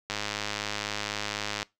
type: click train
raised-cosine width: 0.2 ms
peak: -13 dBFS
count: 160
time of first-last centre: 0.1-1.629 s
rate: 104 Hz
effects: noise-tail reverb RT60 0.2 s tail -22 dB re dry